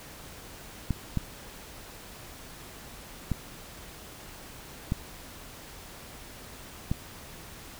clicks, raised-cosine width 5 ms, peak -14 dBFS, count 5, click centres 0.907 / 1.173 / 3.317 / 4.921 / 6.915 s, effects pink hiss -46 dBFS RMS until 7.79 s

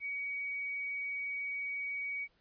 sine tone, 2257 Hz, C#7, 31 cents sharp, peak -35 dBFS, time 0-2.28 s, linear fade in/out 50 ms, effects pink hiss -72 dBFS RMS until 2.4 s + resampled to 11025 Hz

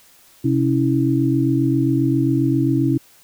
sine tone cluster, 130.4 / 278.3 / 325.8 Hz, C3 / C#4 / E4, -5 / +7 / -20 cents, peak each -19 dBFS, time 0.44-2.98 s, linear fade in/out 10 ms, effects white hiss -51 dBFS RMS until 3.23 s

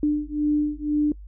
sine beating tone pair, 296.7 / 298.7 Hz, D4 / D4, +18 / +29 cents, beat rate 2 Hz, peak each -23 dBFS, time 0.03-1.12 s, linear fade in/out 2 ms, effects noise-tail reverb RT60 0.1 s tail -23 dB re dry + added 50 Hz sine -38 dBFS peak until 1.27 s

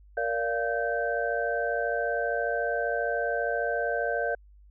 sine tone cluster, 466.2 / 581 / 694 / 1550 Hz, A#4 / D5 / F5 / G6, 0 / -19 / -11 / -20 cents, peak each -31 dBFS, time 0.17-4.35 s, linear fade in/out 5 ms, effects added 50 Hz sine -51 dBFS peak until 4.7 s

